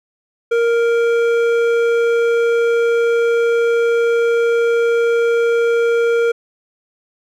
sine tone with hard clipping, 466.5 Hz, A#4, 1 cent sharp, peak -14 dBFS, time 0.51-6.32 s, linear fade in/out 10 ms, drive 10 dB, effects none

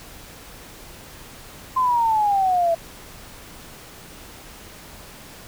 sine exponential sweep, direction down, 1045 to 659.3 Hz, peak -16 dBFS, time 1.76-2.75 s, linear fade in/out 10 ms, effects pink hiss -42 dBFS RMS until 5.47 s

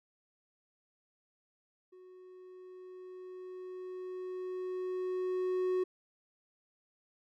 triangle tone with level ramp, 368.3 Hz, F#4, 8 cents flat, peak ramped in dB -51 to -26 dBFS, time 1.92-5.84 s, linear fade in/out 10 ms, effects none

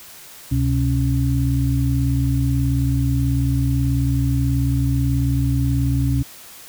sine tone cluster, 68.8 / 127.2 / 277.1 Hz, C#2 / C3 / C#4, -12 / -48 / -1 cents, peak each -21 / -18 / -23 dBFS, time 0.51-6.23 s, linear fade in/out 10 ms, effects white hiss -41 dBFS RMS until 6.68 s

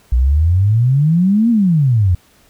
sine exponential two-way sweep, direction up then down, 58.27 to 240.2 to 84.4 Hz, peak -9 dBFS, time 0.12-2.15 s, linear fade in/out 5 ms, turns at 1.5 s, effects pink hiss -51 dBFS RMS until 2.49 s

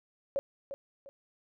sine tone with echo, 554.4 Hz, C#5, in tune, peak -27 dBFS, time 0.36-0.39 s, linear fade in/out 0 ms, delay 350 ms, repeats 2, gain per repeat -10 dB, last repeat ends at 1.09 s, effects none

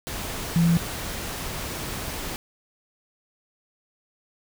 sine tone in noise, 168.7 Hz, E3, 40 cents sharp, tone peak -16 dBFS, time 0.56-0.77 s, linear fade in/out 0 ms, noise pink, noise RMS -32 dBFS, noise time 0.07-2.36 s, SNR +13 dB, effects none

